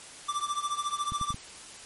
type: tone with tremolo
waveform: square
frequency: 1174.7 Hz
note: D6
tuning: in tune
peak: -26 dBFS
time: 0.28-1.34 s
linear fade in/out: 10 ms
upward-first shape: triangle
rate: 14 Hz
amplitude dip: 90%
type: clicks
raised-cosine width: 5 ms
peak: -25 dBFS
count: 4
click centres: 1.121 / 1.213 / 1.305 / 1.344 s
effects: white hiss -46 dBFS RMS until 1.85 s + MP3 48 kbps